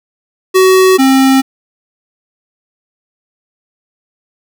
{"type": "tone pair in turn", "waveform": "square", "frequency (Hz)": [375.4, 266.5], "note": ["F#4", "C4"], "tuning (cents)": [25, 32], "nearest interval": "tritone", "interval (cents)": 593, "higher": "first", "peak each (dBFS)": [-5, -6], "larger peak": "first", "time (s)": [[0.54, 0.98], [0.98, 1.42]], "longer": "neither", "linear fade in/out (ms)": 20, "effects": []}